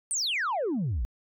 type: exponential sweep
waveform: sine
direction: down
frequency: 9240 to 49 Hz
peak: -24 dBFS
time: 0.11-1.05 s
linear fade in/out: 0 ms
effects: tanh soft clip ceiling -24 dBFS